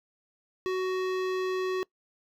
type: tone with hard clipping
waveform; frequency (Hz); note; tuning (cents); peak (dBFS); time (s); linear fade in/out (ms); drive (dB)
sine; 372.5; F#4; +12; -29; 0.66-1.83; 0; 18
effects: noise-tail reverb RT60 0.1 s tail -23 dB re dry